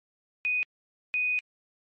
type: tone bursts at uneven times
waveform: sine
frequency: 2489 Hz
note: D#7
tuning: in tune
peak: -24 dBFS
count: 2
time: 0.45-0.63 / 1.14-1.39 s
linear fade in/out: 0 ms
effects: MP3 32 kbps